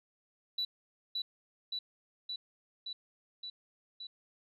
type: tone with echo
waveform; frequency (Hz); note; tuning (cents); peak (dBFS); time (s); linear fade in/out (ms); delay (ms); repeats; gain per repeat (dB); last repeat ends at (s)
sine; 3951; B7; 0; -30; 0.58-0.65; 5; 570; 6; -2; 4.07
effects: tanh soft clip ceiling -27 dBFS